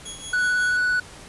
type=tone with tremolo; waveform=15% pulse; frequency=3333 Hz; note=G#7; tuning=5 cents sharp; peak=-24 dBFS; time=0.05-0.77 s; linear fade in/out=10 ms; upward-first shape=triangle; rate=5.5 Hz; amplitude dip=75%
type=tone with vibrato; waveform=triangle; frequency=1480 Hz; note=F#6; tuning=in tune; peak=-17 dBFS; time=0.33-1 s; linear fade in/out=5 ms; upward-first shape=sine; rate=18 Hz; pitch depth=11 cents each way
effects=pink hiss -43 dBFS RMS until 1.28 s + resampled to 24000 Hz